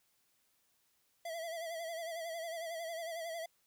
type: tone with vibrato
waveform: square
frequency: 663 Hz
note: E5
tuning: 10 cents sharp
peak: -40 dBFS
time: 1.25-3.46 s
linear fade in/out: 5 ms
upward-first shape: sine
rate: 11 Hz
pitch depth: 61 cents each way
effects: white hiss -75 dBFS RMS until 3.66 s